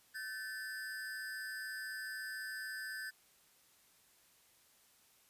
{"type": "ring-modulated tone", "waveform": "square", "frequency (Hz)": 1641, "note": "G#6", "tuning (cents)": -21, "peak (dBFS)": -39, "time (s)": [0.14, 3.11], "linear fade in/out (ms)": 20, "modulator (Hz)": 112, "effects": ["white hiss -68 dBFS RMS until 5.29 s", "resampled to 32000 Hz"]}